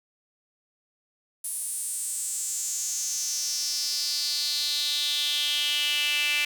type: tone with high-pass filter sweep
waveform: sawtooth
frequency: 293.7 Hz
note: D4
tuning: in tune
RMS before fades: -28 dBFS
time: 1.44-6.45 s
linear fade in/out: 5 ms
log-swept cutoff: 10000 to 2500 Hz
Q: 5.1
effects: none